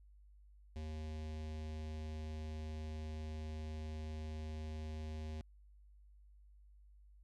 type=tone with notch filter; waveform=square; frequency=77.78 Hz; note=D#2; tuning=in tune; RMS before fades=-44 dBFS; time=0.76-5.41 s; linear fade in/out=0 ms; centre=1300 Hz; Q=1.2; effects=added 50 Hz sine -59 dBFS peak until 7.23 s + low-pass 6000 Hz 12 dB/octave